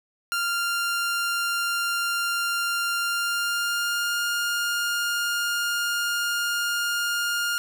sawtooth tone with pitch glide, 1393 to 1412.4 Hz, F6 to F6, -5 to +19 cents, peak -20 dBFS, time 0.32-7.58 s, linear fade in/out 0 ms, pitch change +24 cents, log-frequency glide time 2.99-4.22 s, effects none

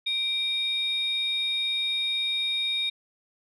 sine tone pair together, 2350 / 3716 Hz, D7 / A#7, +1 / -6 cents, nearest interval minor sixth, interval 793 cents, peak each -31 / -24 dBFS, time 0.06-2.9 s, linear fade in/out 10 ms, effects tanh soft clip ceiling -20 dBFS

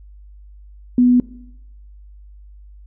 sine tone, 246.9 Hz, B3, in tune, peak -9 dBFS, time 0.98-1.2 s, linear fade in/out 2 ms, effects noise-tail reverb RT60 0.8 s tail -19 dB re dry + added 50 Hz sine -39 dBFS peak until 2.86 s

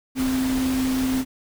sine tone in noise, 260.3 Hz, C4, 9 cents flat, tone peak -20 dBFS, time 0.15-1.25 s, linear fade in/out 50 ms, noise pink, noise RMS -31 dBFS, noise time 0.15-1.25 s, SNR +8 dB, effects none

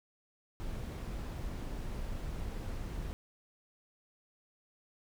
brown noise, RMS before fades -39 dBFS, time 0.6-3.13 s, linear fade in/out 0 ms, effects none

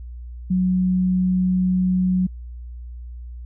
sine tone, 184 Hz, F#3, 9 cents flat, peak -16 dBFS, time 0.5-2.27 s, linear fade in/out 10 ms, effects added 60 Hz sine -32 dBFS peak until 3.45 s

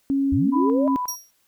sine tone with pitch glide, 274.9 to 270.8 Hz, C#4 to C#4, -14 to -40 cents, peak -18 dBFS, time 0.1-0.96 s, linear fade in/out 0 ms, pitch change -26 cents, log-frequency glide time 0.43-0.74 s
sine linear sweep, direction up, 64 to 622.3 Hz, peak -21 dBFS, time 0.32-0.88 s, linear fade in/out 5 ms
sine tone with tremolo, 994 Hz, B5, 11 cents sharp, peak -23 dBFS, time 0.52-1.16 s, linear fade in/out 20 ms, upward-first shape square, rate 2.8 Hz, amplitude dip 80%
sawtooth tone with exponential decay, 5660 Hz, F8, 22 cents sharp, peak -20 dBFS, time 1.08-1.31 s, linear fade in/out 5 ms, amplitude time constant 50 ms
effects white hiss -65 dBFS RMS until 1.47 s

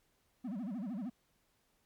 triangle tone with vibrato, 220 Hz, A3, in tune, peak -35 dBFS, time 0.44-1.1 s, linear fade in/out 10 ms, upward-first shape sine, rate 13 Hz, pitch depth 290 cents each way, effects pink hiss -75 dBFS RMS until 1.85 s + MP3 96 kbps

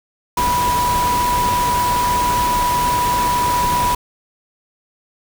sine tone in noise, 980 Hz, B5, 14 cents flat, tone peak -15 dBFS, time 0.37-3.95 s, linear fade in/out 5 ms, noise pink, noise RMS -23 dBFS, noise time 0.37-3.95 s, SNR +5 dB, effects none

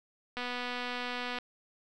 click train, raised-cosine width 0.3 ms, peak -21 dBFS, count 251, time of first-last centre 0.37-1.386 s, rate 246 Hz, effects none

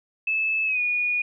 sine tone with pitch glide, 2613 to 2452 Hz, E7 to D#7, -16 to -26 cents, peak -21 dBFS, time 0.27-1.22 s, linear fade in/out 5 ms, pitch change -110 cents, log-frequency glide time 0.65-0.81 s, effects none

